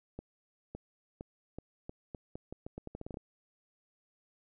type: accelerating click train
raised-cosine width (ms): 2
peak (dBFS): -28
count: 17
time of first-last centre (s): 0.19-3.171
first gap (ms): 560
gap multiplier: 0.82
effects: none